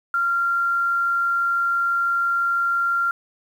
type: tone with quantisation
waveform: sine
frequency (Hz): 1383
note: F6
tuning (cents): -17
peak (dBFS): -18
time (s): 0.14-3.11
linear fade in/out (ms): 2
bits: 8
effects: none